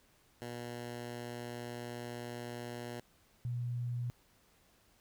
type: tone pair in turn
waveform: 10% pulse / sine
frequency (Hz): 120 / 121.25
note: B2 / B2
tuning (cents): -49 / -31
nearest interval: unison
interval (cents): 18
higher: second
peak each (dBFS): -33 / -34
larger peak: first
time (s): 0.42-3 / 3.45-4.1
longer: first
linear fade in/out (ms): 0
effects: pink hiss -68 dBFS RMS until 5 s